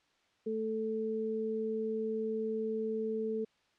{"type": "tone pair together", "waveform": "sine", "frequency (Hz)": [220, 440], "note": ["A3", "A4"], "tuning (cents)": [0, 0], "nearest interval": "octave", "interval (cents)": 1200, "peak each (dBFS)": [-37, -33], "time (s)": [0.46, 3.45], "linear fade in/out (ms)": 10, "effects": ["white hiss -71 dBFS RMS until 3.78 s", "low-pass 4000 Hz 12 dB/octave"]}